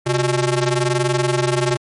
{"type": "ring-modulated tone", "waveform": "sawtooth", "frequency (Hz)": 245, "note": "B3", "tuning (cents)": -14, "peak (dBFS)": -9, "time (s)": [0.06, 1.77], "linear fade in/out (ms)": 10, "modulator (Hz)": 112, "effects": ["MP3 48 kbps"]}